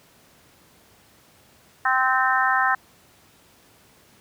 harmonic tone, 259.6 Hz, C4, 13 cents flat, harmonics 3 / 4 / 5 / 6 / 7, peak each -24 / -24 / -24 / -24 / -24 dBFS, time 1.85-2.75 s, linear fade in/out 5 ms, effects pink hiss -55 dBFS RMS until 4.2 s + high-pass 80 Hz 12 dB/octave

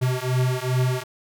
square beating tone pair, 126.1 / 128.6 Hz, B2 / C3, +36 / -30 cents, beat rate 2.5 Hz, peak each -24 dBFS, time 0.01-1.04 s, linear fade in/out 20 ms, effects none

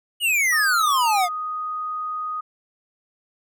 square exponential sweep, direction down, 2960 to 683 Hz, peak -18 dBFS, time 0.2-1.29 s, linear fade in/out 50 ms
sine tone, 1244.5 Hz, D#6, in tune, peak -25 dBFS, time 0.52-2.41 s, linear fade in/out 10 ms
effects none

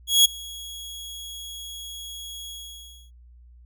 sawtooth tone with ADSR envelope, 3328 Hz, G#7, 3 cents sharp, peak -8 dBFS, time 0.07-3.11 s, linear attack 180 ms, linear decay 11 ms, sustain -24 dB, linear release 620 ms, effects added 60 Hz sine -47 dBFS peak until 3.65 s

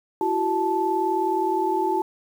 sine tone cluster, 338.5 / 378.1 / 874 Hz, E4 / F#4 / A5, +46 / +38 / -12 cents, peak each -26 / -25 / -23 dBFS, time 0.21-2.02 s, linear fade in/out 2 ms, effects 8-bit

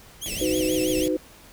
15% pulse tone with vibrato, 2960 Hz, F#7, in tune, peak -23 dBFS, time 0.21-1.07 s, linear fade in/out 20 ms, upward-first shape sine, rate 6.2 Hz, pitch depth 220 cents each way
pink band-stop noise, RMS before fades -34 dBFS, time 0.26-1.08 s, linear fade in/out 0 ms, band 720 to 1900 Hz, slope 96 dB/octave
sine chord, B major, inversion first, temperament equal with one note detuned, 311.1 / 370 / 506 Hz, D#4 / F#4 / B4, 0 / 0 / +42 cents, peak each -24 / -27 / -26 dBFS, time 0.41-1.17 s, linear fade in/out 5 ms
effects pink hiss -49 dBFS RMS until 1.52 s

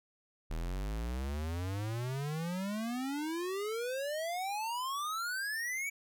square exponential sweep, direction up, 38.54 to 2300 Hz, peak -35 dBFS, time 0.5-5.9 s, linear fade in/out 10 ms, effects none

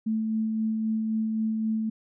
sine tone with tremolo, 220 Hz, A3, in tune, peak -23 dBFS, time 0.06-1.9 s, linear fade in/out 10 ms, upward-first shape sine, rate 3.8 Hz, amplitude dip 25%, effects none

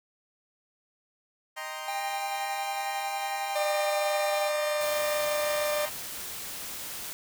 20% pulse chord, C minor seventh, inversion first, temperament equal, 622.3 / 784 / 932.3 / 1046.5 Hz, Eb5 / G5 / Bb5 / C6, 0 / 0 / 0 / 0 cents, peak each -36 dBFS, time 1.56-5.9 s, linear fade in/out 20 ms
square tone, 795 Hz, G5, 24 cents sharp, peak -32 dBFS, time 1.88-4.49 s, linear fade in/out 2 ms
40% pulse tone with pitch glide, 600 to 595.5 Hz, D5 to D5, +37 to +24 cents, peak -26 dBFS, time 3.55-5.86 s, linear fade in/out 10 ms, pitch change -13 cents, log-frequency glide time 4.2-5.55 s
white noise, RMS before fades -38 dBFS, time 4.81-7.13 s, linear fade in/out 0 ms
effects none

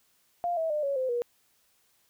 sine tone with pitch steps, 698.5 / 648 / 601.1 / 557.6 / 517.3 / 479.9 Hz, F5 / E5 / D5 / C#5 / C5 / B4, 0 / -30 / +40 / +10 / -20 / -50 cents, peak -26 dBFS, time 0.44-1.22 s, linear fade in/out 0 ms, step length 130 ms, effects white hiss -68 dBFS RMS until 2.09 s

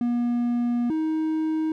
triangle tone pair in turn, 240 / 315.2 Hz, B3 / D#4, -49 / +23 cents, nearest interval perfect fourth, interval 472 cents, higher second, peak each -19 / -20 dBFS, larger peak first, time 0.01-0.9 / 0.9-1.72 s, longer first, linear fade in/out 2 ms, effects none

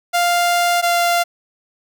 sawtooth tone pair in turn, 698.5 / 693.7 Hz, F5 / F5, 0 / -12 cents, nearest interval unison, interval 12 cents, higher first, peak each -10 dBFS, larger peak neither, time 0.13-0.82 / 0.82-1.24 s, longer first, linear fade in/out 20 ms, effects none

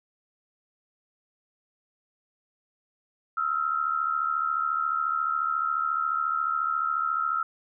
sine tone pair together, 1291 / 1365.2 Hz, E6 / F6, -37 / -40 cents, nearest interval minor second, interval 97 cents, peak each -27 dBFS, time 3.37-7.43 s, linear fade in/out 5 ms, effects none

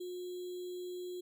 sine tone with sample-and-hold, 360 Hz, F#4, 47 cents flat, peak -39 dBFS, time 0-1.21 s, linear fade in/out 10 ms, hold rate 3675 Hz, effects none

